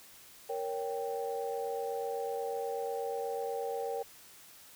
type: chord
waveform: sine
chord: G diminished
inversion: first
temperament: equal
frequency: 466.2 / 554.4 / 784 Hz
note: Bb4 / Db5 / G5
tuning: 0 / 0 / 0 cents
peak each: -35 / -39 / -38 dBFS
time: 0.49-4.03 s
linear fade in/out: 10 ms
effects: tanh soft clip ceiling -24 dBFS + white hiss -55 dBFS RMS until 4.75 s